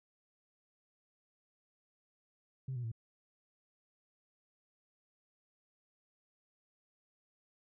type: tone with pitch steps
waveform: sine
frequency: 131.6 / 122.08 / 113.25 Hz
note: C3 / B2 / A#2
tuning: +10 / -20 / -50 cents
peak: -35 dBFS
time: 2.68-2.917 s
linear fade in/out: 5 ms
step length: 79 ms
effects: tanh soft clip ceiling -33 dBFS